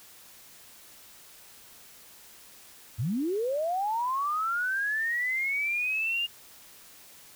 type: linear sweep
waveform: sine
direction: up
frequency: 92.5 to 2839 Hz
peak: -26 dBFS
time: 2.98-6.27 s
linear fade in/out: 20 ms
effects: white hiss -52 dBFS RMS until 7.35 s